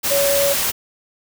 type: tone in noise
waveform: sine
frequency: 562 Hz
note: C#5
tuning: 24 cents sharp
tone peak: -16 dBFS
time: 0.1-0.54 s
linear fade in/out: 20 ms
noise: white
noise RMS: -20 dBFS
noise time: 0.03-0.72 s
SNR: +1 dB
effects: none